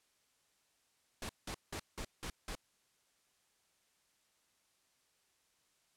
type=noise bursts; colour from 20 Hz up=pink; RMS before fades=-42 dBFS; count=6; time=1.22-2.552 s; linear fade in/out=2 ms; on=72 ms; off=180 ms; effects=white hiss -75 dBFS RMS until 5.96 s + low-pass 10000 Hz 12 dB/octave